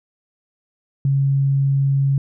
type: tone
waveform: sine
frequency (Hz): 137.7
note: C#3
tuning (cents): -11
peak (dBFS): -14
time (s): 1.05-2.18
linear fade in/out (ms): 2
effects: none